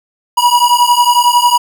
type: beating tone pair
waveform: square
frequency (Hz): 963 / 974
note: B5 / B5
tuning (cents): -44 / -24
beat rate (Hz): 11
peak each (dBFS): -11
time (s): 0.37-1.58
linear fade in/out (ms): 10
effects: none